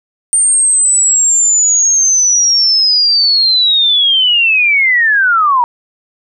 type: linear sweep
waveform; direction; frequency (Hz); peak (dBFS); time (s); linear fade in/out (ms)
sine; down; 8850 to 932.3; -7; 0.33-5.64; 0
effects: none